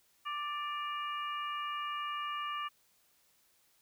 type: harmonic tone with a mistuned harmonic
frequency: 589 Hz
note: D5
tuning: 5 cents sharp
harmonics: 2 / 3 / 4 / 5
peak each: -36 / -46 / -47 / -44 dBFS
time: 0.25-2.69 s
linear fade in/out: 20 ms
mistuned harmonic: 5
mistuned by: -53 cents
effects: white hiss -70 dBFS RMS until 3.81 s